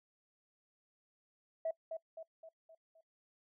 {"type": "tone with echo", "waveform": "sine", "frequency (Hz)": 650, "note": "E5", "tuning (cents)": -24, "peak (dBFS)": -32, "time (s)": [1.65, 1.71], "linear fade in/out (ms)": 5, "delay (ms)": 260, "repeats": 5, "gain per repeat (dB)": -6, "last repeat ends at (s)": 3.01, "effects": ["noise-tail reverb RT60 0.1 s tail -23 dB re dry", "tanh soft clip ceiling -28 dBFS"]}